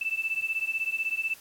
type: beating tone pair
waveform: sine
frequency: 2637 / 2653 Hz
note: E7 / E7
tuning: 0 / +10 cents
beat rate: 16 Hz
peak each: -30 dBFS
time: 0.01-1.34 s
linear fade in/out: 5 ms
effects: white hiss -52 dBFS RMS until 1.4 s + AAC 64 kbps